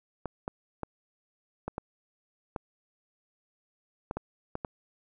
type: clicks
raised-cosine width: 1 ms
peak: -19 dBFS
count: 10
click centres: 0.257 / 0.479 / 0.833 / 1.68 / 1.781 / 2.562 / 4.111 / 4.17 / 4.554 / 4.648 s
effects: none